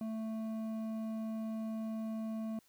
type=tone with hard clipping; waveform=sine; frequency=221.1 Hz; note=A3; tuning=9 cents sharp; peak=-38 dBFS; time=0.01-2.59 s; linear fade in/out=2 ms; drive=8 dB; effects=white hiss -69 dBFS RMS until 2.68 s